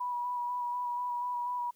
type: tone with vibrato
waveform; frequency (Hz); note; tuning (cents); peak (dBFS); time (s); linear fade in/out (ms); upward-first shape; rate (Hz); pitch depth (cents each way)
sine; 976; B5; -21; -31; 0-1.71; 10; square; 4.1; 16
effects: white hiss -69 dBFS RMS until 1.75 s